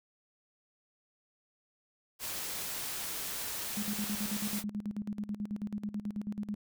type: noise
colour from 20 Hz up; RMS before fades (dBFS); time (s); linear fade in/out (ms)
white; -38; 2.19-4.64; 50
type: tone with tremolo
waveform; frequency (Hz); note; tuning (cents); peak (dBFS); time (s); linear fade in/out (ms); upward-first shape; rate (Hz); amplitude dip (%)
sine; 207.6; G#3; 0; -32; 3.77-6.55; 2; square; 9.2; 80
effects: none